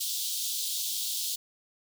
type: high-pass noise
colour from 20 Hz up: pink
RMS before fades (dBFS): -32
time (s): 0-1.36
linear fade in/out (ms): 10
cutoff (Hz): 3300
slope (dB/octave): 48
effects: none

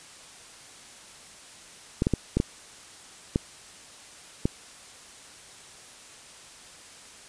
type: clicks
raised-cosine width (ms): 3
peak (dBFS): -9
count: 7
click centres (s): 2.021 / 2.069 / 2.137 / 2.37 / 2.401 / 3.359 / 4.455
effects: white hiss -48 dBFS RMS until 7.28 s + resampled to 22050 Hz

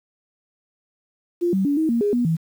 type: tone with pitch steps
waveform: sine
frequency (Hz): 347.8 / 192.2 / 285.8 / 317.1 / 233.8 / 411.4 / 242.4 / 162.9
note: F4 / G3 / D4 / D#4 / A#3 / G#4 / B3 / E3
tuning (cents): -7 / -34 / -47 / +33 / +5 / -16 / -32 / -20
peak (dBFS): -17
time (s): 1.41-2.37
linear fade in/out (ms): 20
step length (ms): 120
effects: 8-bit

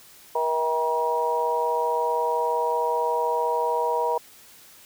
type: harmonic tone with a mistuned harmonic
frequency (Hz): 159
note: D#3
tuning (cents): +38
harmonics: 3 / 4 / 5 / 6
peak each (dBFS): -26 / -29 / -32 / -24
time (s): 0.35-4.18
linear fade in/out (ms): 5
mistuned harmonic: 4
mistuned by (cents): +15
effects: white hiss -50 dBFS RMS until 4.85 s

